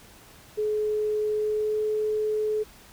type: tone with pitch glide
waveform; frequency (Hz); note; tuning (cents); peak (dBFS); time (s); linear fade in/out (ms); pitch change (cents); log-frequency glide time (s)
sine; 425.3 to 428.3; G#4 to A4; +41 to -47; -23; 0.57-2.64; 20; +12; 1.35-1.8
effects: pink hiss -51 dBFS RMS until 2.92 s